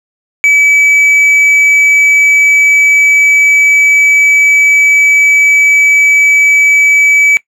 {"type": "tone with hard clipping", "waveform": "sine", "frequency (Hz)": 2292, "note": "D7", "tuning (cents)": -43, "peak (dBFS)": -5, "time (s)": [0.44, 7.37], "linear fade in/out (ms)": 0, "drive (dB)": 3, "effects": ["noise-tail reverb RT60 0.1 s tail -19 dB re dry"]}